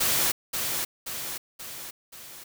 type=noise with echo; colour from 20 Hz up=white; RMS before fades=-24 dBFS; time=0-0.32 s; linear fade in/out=10 ms; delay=530 ms; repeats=4; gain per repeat=-5 dB; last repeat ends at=2.44 s; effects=none